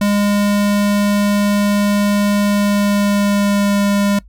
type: tone with pitch glide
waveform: square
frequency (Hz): 204.3 to 202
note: G#3 to G#3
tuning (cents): -28 to -48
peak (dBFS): -13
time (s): 0.01-4.19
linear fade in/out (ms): 5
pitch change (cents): -20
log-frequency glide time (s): 2.43-3.8
effects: noise-tail reverb RT60 0.1 s tail -21 dB re dry + added 50 Hz sine -39 dBFS peak until 4.28 s